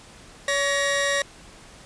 sawtooth tone pair together, 563.8 / 1891 Hz, C#5 / A#6, +29 / +24 cents, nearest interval octave + major sixth, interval 2095 cents, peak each -20 dBFS, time 0.48-1.22 s, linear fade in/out 2 ms, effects pink hiss -47 dBFS RMS until 1.85 s + resampled to 22050 Hz

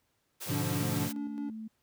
white high-pass noise, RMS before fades -40 dBFS, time 0.4-1.13 s, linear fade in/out 20 ms, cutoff 270 Hz, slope 96 dB/octave
square chord, G# diminished seventh, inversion none, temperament equal, 103.83 / 123.47 / 146.83 / 174.61 Hz, G#2 / B2 / D3 / F3, 0 / 0 / 0 / 0 cents, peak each -37 dBFS, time 0.46-1.1 s, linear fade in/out 50 ms
triangle tone with tremolo, 287.2 Hz, D4, 39 cents flat, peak -32 dBFS, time 0.51-1.5 s, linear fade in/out 2 ms, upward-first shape square, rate 4.6 Hz, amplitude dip 45%
sine tone, 220 Hz, A3, in tune, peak -38 dBFS, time 0.8-1.68 s, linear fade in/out 10 ms
effects pink hiss -75 dBFS RMS until 1.82 s + high-pass 60 Hz 12 dB/octave

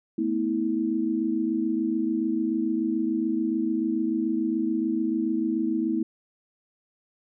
sine chord, A suspended second, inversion none, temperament equal with one note detuned, 220 / 246.9 / 323 Hz, A3 / B3 / E4, 0 / 0 / -35 cents, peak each -29 / -29 / -25 dBFS, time 0.18-6.03 s, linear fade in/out 5 ms, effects none

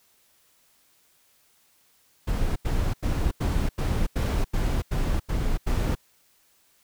brown noise bursts, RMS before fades -24 dBFS, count 10, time 2.27-5.953 s, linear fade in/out 10 ms, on 290 ms, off 87 ms, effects white hiss -63 dBFS RMS until 6.83 s

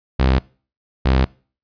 sawtooth tone pair in turn, 65.41 / 65.41 Hz, C2 / C2, 0 / 0 cents, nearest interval unison, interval 0 cents, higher neither, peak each -9 dBFS, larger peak neither, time 0.19-0.39 / 1.05-1.25 s, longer neither, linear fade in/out 10 ms, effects noise-tail reverb RT60 0.4 s tail -24 dB re dry + resampled to 11025 Hz

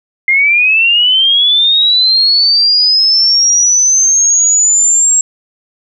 sine linear sweep, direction up, 2093 to 7600 Hz, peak -6 dBFS, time 0.28-5.21 s, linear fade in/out 2 ms, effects none

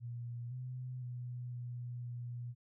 sine tone with pitch steps, 119.4 / 126.7 / 123 / 121.8 / 120.9 Hz, A#2 / B2 / B2 / B2 / B2, +42 / +45 / -7 / -24 / -36 cents, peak -40 dBFS, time 0-2.55 s, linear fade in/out 50 ms, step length 510 ms, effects none

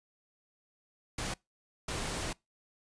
pink noise bursts at uneven times, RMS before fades -36 dBFS, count 2, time 1.18-1.34 / 1.88-2.33 s, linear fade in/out 5 ms, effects noise-tail reverb RT60 0.2 s tail -24 dB re dry + resampled to 22050 Hz

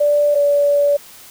sine tone pair in turn, 585 / 575 Hz, D5 / D5, -7 / -37 cents, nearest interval unison, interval 30 cents, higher first, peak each -11 dBFS, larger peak neither, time 0-0.35 / 0.35-0.97 s, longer second, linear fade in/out 10 ms, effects white hiss -41 dBFS RMS until 1.3 s

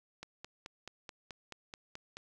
click train, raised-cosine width 0.2 ms, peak -27 dBFS, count 10, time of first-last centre 0.23-2.17 s, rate 4.64 Hz, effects none

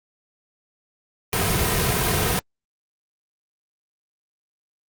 pink noise with comb filter, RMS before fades -21 dBFS, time 1.33-2.39 s, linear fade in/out 0 ms, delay 3.5 ms, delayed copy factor -0.6, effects Opus 32 kbps

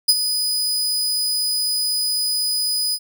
sawtooth tone with ADSR envelope, 4978 Hz, D#8, in tune, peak -6 dBFS, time 0.08-2.99 s, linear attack 12 ms, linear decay 45 ms, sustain -10 dB, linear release 54 ms, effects none

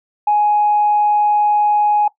sine tone, 835 Hz, G#5, 9 cents sharp, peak -10 dBFS, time 0.27-2.08 s, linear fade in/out 5 ms, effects noise-tail reverb RT60 0.1 s tail -18 dB re dry + tanh soft clip ceiling -6 dBFS

